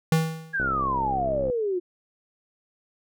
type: tone with exponential decay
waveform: square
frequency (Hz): 161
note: E3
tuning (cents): -41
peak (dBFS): -16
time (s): 0.12-0.63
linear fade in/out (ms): 2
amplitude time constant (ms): 110
type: exponential sweep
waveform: sine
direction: down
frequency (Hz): 1664 to 346.5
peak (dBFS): -23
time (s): 0.53-1.8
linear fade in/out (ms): 20
type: click train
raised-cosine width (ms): 2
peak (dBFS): -19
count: 61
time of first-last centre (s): 0.6-1.5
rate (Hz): 66.7
effects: none